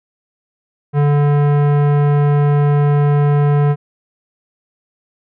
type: tone with tanh clipping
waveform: sine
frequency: 145.2 Hz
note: D3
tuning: 19 cents flat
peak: -12 dBFS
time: 0.93-3.76 s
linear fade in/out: 50 ms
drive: 18 dB
effects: none